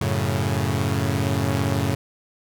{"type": "chord", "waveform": "sawtooth", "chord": "F# minor", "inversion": "none", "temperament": "equal", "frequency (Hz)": [92.5, 110, 138.59], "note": ["F#2", "A2", "C#3"], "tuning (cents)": [0, 0, 0], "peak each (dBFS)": -21, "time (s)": [0.01, 1.95], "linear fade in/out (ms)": 5, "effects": []}